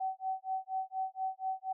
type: tone with tremolo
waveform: sine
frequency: 760 Hz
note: F#5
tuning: 46 cents sharp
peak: -30 dBFS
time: 0-1.73 s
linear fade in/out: 10 ms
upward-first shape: sine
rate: 4.2 Hz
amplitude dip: 100%
effects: none